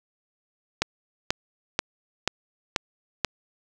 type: click train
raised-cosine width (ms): 0.2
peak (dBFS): -4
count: 6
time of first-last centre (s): 0.82-3.247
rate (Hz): 2.06
effects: none